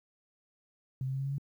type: tone with pitch steps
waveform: sine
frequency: 130.81 / 132.64 / 134.49 / 136.36 / 138.27 / 140.2 Hz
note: C3 / C3 / C3 / C#3 / C#3 / C#3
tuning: 0 / +24 / +48 / -28 / -4 / +20 cents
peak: -31 dBFS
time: 1.01-1.382 s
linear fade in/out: 2 ms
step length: 62 ms
effects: 11-bit